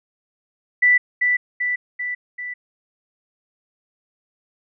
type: tone with echo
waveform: sine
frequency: 1975.5 Hz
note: B6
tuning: in tune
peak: -11 dBFS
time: 0.82-0.98 s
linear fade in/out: 10 ms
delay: 390 ms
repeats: 4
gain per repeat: -4 dB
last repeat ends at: 2.54 s
effects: none